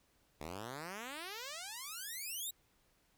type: exponential sweep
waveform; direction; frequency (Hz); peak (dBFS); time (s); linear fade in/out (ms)
5% pulse; up; 71.4 to 3914; -32; 0.4-2.51; 10
effects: pink hiss -73 dBFS RMS until 3.17 s